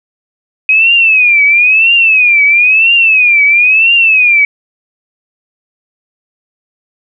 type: tone with vibrato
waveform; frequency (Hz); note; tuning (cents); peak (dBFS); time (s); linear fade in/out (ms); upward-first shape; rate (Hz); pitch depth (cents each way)
sine; 2517; D#7; +19; -4; 0.69-4.45; 2; triangle; 1; 190
effects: none